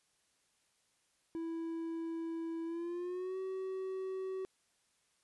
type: tone with pitch glide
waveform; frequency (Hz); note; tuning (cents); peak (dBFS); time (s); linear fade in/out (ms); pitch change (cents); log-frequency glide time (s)
triangle; 329.6 to 378.6; E4 to F#4; 0 to +40; -35; 1.35-4.45; 0; +240; 2.65-3.38
effects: white hiss -75 dBFS RMS until 5.23 s + resampled to 24000 Hz